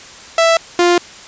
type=tone pair in turn; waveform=sawtooth; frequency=661 / 350.2 Hz; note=E5 / F4; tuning=+5 / +5 cents; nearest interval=major seventh; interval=1100 cents; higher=first; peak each=-5 dBFS; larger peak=neither; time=0.38-0.57 / 0.79-0.98 s; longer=neither; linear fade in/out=2 ms; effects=white hiss -36 dBFS RMS until 1.27 s + resampled to 16000 Hz